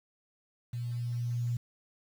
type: tone with level ramp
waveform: sine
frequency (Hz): 120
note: B2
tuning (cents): -49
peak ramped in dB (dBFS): -33 to -28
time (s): 0.73-1.57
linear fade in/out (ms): 5
effects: 9-bit